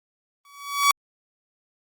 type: tone with exponential growth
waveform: sawtooth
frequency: 1135 Hz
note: C#6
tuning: 41 cents sharp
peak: -9 dBFS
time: 0.45-0.91 s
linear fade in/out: 1 ms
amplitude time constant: 100 ms
effects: Opus 24 kbps